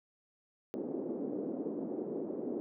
white band-pass noise, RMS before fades -38 dBFS, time 0.74-2.6 s, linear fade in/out 0 ms, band 240 to 410 Hz, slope 24 dB/octave, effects none

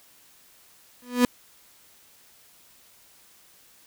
35% pulse tone with exponential growth, 246.1 Hz, B3, 6 cents flat, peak -11 dBFS, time 1.02-1.25 s, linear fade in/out 2 ms, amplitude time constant 49 ms, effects white hiss -56 dBFS RMS until 3.86 s

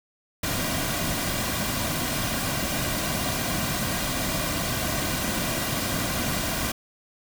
pink noise with comb filter, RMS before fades -27 dBFS, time 0.43-6.72 s, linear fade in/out 5 ms, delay 2.3 ms, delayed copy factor -0.55, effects none

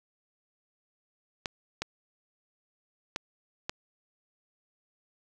clicks, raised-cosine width 0.2 ms, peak -14 dBFS, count 4, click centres 1.458 / 1.82 / 3.161 / 3.695 s, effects none

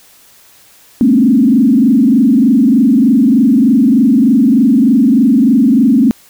sine tone with frequency modulation, 248.4 Hz, B3, 10 cents sharp, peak -5 dBFS, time 1.01-6.11 s, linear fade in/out 0 ms, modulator 23.3 Hz, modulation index 1.6, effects white hiss -44 dBFS RMS until 6.29 s

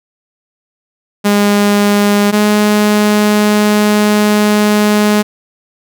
sawtooth tone pair in turn, 204.6 / 209.5 Hz, G#3 / G#3, -26 / +15 cents, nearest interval unison, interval 41 cents, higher second, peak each -4 dBFS, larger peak neither, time 1.24-2.32 / 2.32-5.23 s, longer second, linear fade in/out 20 ms, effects none

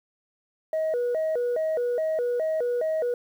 sine tone with vibrato, 554.4 Hz, C#5, in tune, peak -21 dBFS, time 0.73-3.14 s, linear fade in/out 2 ms, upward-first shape square, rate 2.4 Hz, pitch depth 230 cents each way, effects tanh soft clip ceiling -21 dBFS + 9-bit

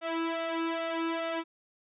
sawtooth tone with flanger, 329.6 Hz, E4, in tune, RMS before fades -32 dBFS, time 0.01-1.44 s, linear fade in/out 50 ms, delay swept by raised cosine 1.4 to 2.29 ms, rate 2.4 Hz, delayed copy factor +0.7, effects resampled to 8000 Hz

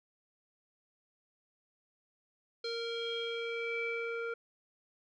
square tone with low-pass filter sweep, 463.8 Hz, A#4, 9 cents flat, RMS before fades -37 dBFS, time 2.64-4.34 s, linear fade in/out 5 ms, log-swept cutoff 4200 to 1800 Hz, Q 6.1, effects none

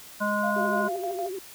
harmonic tone, 207.7 Hz, G#3, in tune, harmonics 1 / 3 / 5 / 7, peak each -29 / -29 / -29 / -29 dBFS, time 0.2-0.89 s, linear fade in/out 20 ms
sine tone with tremolo, 690 Hz, F5, 21 cents flat, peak -28 dBFS, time 0.43-1.29 s, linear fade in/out 10 ms, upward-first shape square, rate 6.6 Hz, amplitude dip 60%
sine tone with vibrato, 379.6 Hz, F#4, 44 cents sharp, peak -31 dBFS, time 0.56-1.39 s, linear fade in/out 5 ms, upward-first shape triangle, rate 13 Hz, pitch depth 110 cents each way
effects white hiss -46 dBFS RMS until 1.54 s

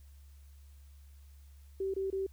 sine tone bursts, 386 Hz, G4, 27 cents flat, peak -31 dBFS, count 3, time 1.8-2.266 s, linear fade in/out 5 ms, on 140 ms, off 23 ms, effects added 70 Hz sine -52 dBFS peak until 2.32 s + white hiss -69 dBFS RMS until 2.32 s

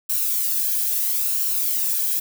violet noise with flanger, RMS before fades -22 dBFS, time 0.09-2.2 s, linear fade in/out 10 ms, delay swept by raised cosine 0.71 to 1.25 ms, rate 0.76 Hz, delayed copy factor +0.5, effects none

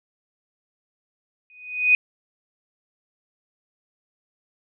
sine tone with exponential growth, 2490 Hz, D#7, 1 cent sharp, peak -10 dBFS, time 1.5-1.95 s, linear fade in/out 1 ms, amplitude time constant 96 ms, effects none

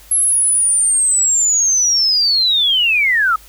sine linear sweep, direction down, 11175 to 1244.5 Hz, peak -11 dBFS, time 0.11-3.36 s, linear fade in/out 5 ms, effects added 50 Hz sine -44 dBFS peak until 3.48 s + white hiss -44 dBFS RMS until 3.48 s

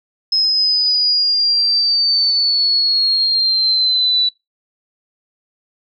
sine exponential sweep, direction down, 5150 to 3949 Hz, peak -12 dBFS, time 0.32-4.29 s, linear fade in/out 5 ms, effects noise-tail reverb RT60 0.2 s tail -23 dB re dry

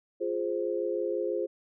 sine chord, F minor, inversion none, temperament equal, 349.2 / 415.3 / 523.3 Hz, F4 / Ab4 / C5, 0 / 0 / 0 cents, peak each -32 dBFS, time 0.2-1.47 s, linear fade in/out 20 ms, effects none

